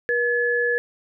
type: tone pair together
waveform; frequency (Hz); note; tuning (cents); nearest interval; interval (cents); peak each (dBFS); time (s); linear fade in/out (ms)
sine; 480 / 1710.5; B4 / A6; -49 / -49; octave + minor seventh; 2200; -22 / -21; 0.09-0.78; 0
effects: none